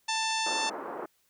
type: harmonic tone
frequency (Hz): 887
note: A5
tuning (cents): +14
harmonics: 1 / 2 / 3 / 4 / 5 / 6 / 7 / 8 / 10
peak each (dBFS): -31 / -37 / -35 / -36 / -38 / -38 / -39 / -42 / -44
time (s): 0.08-0.7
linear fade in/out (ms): 10
type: band-pass noise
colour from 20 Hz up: pink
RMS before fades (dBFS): -38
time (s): 0.46-1.06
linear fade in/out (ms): 5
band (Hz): 310 to 1300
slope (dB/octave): 24
effects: white hiss -70 dBFS RMS until 1.29 s